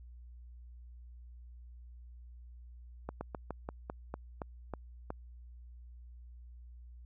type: slowing click train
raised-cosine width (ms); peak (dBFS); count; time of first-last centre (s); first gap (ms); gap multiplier
1; -24; 10; 3.09-5.104; 120; 1.15
effects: added 60 Hz sine -49 dBFS peak until 7.05 s